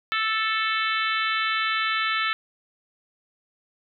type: harmonic tone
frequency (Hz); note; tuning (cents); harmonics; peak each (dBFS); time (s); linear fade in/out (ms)
440; A4; 0; 3 / 4 / 5 / 6 / 7 / 8 / 9; -26 / -28 / -30 / -32 / -33 / -34 / -35; 0.12-2.33; 0
effects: none